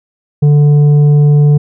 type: tone with tanh clipping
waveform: sine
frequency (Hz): 146.8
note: D3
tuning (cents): 0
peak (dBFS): -5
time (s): 0.42-1.58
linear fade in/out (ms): 10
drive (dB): 6
effects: none